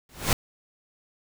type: noise with exponential growth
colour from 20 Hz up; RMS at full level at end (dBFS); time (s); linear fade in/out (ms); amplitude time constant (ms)
pink; -18; 0.09-0.33; 2; 51
effects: none